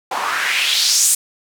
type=noise with band-pass filter sweep; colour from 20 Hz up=white; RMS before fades=-17 dBFS; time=0.11-1.15 s; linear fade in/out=5 ms; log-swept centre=800 to 9000 Hz; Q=2.8; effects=none